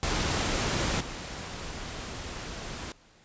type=noise with level steps; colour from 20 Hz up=pink; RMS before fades=-28 / -38 dBFS; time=0.03-2.92 s; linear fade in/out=0 ms; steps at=1 s; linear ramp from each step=10 ms; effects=pink hiss -59 dBFS RMS until 3.24 s + resampled to 16000 Hz